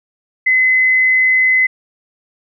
sine tone, 2035 Hz, C7, 49 cents flat, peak -9 dBFS, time 0.46-1.67 s, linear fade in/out 10 ms, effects none

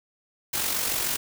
white noise with amplitude modulation, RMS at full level -25 dBFS, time 0.53-1.17 s, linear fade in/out 10 ms, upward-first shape sine, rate 46.8 Hz, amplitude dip 45%, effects none

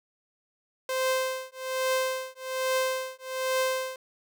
sawtooth tone with tremolo, 520 Hz, C5, 11 cents flat, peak -19 dBFS, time 0.89-3.96 s, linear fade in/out 2 ms, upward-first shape triangle, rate 1.2 Hz, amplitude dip 100%, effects none

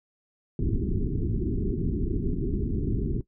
pink low-pass noise, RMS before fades -27 dBFS, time 0.59-3.21 s, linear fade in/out 2 ms, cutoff 410 Hz, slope 96 dB/octave, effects noise-tail reverb RT60 0.1 s tail -17 dB re dry

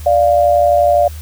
sine tone pair together, 586.5 / 698.5 Hz, D5 / F5, -2 / 0 cents, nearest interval minor third, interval 302 cents, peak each -11 dBFS, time 0.06-1.08 s, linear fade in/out 5 ms, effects added 77 Hz sine -26 dBFS peak until 1.21 s + white hiss -39 dBFS RMS until 1.21 s

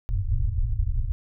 pink low-pass noise, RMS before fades -24 dBFS, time 0.09-1.12 s, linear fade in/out 0 ms, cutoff 120 Hz, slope 96 dB/octave, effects none

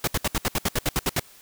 pink noise bursts, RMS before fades -23 dBFS, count 12, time 0.04-1.196 s, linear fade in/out 2 ms, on 34 ms, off 68 ms, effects white hiss -51 dBFS RMS until 1.41 s

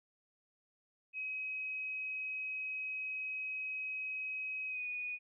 sine tone with pitch glide, 2539 to 2472 Hz, D#7 to D#7, +34 to -12 cents, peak -37 dBFS, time 1.13-5.19 s, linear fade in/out 50 ms, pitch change -46 cents, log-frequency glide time 4.68-4.85 s, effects none

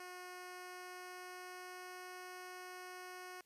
10% pulse tone with pitch glide, 362.2 to 364.9 Hz, F#4 to F#4, -37 to -24 cents, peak -40 dBFS, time 0-3.41 s, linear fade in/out 2 ms, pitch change +13 cents, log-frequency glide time 0.33-2.07 s, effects white hiss -75 dBFS RMS until 3.45 s + resampled to 32000 Hz

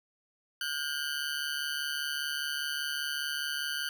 20% pulse ring-modulated tone, 1511 Hz, F#6, 36 cents sharp, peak -24 dBFS, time 0.61-3.89 s, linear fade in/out 2 ms, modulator 72.5 Hz, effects none

